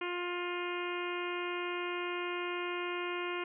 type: harmonic tone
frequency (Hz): 353.2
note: F4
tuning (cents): +20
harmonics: 1 / 2 / 3 / 4 / 5 / 6 / 7 / 8 / 9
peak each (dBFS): -37 / -47 / -41 / -44 / -48 / -44 / -44 / -46 / -56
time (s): 0.01-3.44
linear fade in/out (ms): 5
effects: none